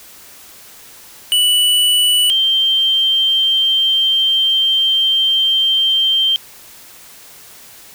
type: tone pair in turn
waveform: square / sine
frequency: 2960 / 3147 Hz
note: F#7 / G7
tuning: 0 / +6 cents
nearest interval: minor second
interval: 106 cents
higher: second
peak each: -11 dBFS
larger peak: neither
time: 1.32-2.3 / 2.3-6.36 s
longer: second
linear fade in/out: 0 ms
effects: white hiss -40 dBFS RMS until 7.94 s